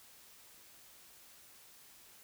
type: silence
effects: white hiss -59 dBFS RMS until 2.23 s